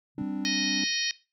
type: tone with exponential growth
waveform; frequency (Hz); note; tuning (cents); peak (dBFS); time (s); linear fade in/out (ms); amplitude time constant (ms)
sine; 135.6; C#3; -38; -30; 0.15-0.22; 2; 15
type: chord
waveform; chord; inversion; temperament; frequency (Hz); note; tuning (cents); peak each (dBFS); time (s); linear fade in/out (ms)
triangle; G suspended fourth; none; equal; 196 / 261.6 / 293.7; G3 / C4 / D4; 0 / 0 / 0; -33 / -32 / -30; 0.18-0.84; 2
type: harmonic tone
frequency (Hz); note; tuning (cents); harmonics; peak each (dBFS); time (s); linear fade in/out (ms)
622.3; D#5; 0; 3 / 4 / 5 / 6 / 7 / 8 / 9; -34 / -34 / -35 / -36 / -32 / -37 / -33; 0.45-1.11; 0
effects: noise-tail reverb RT60 0.3 s tail -19 dB re dry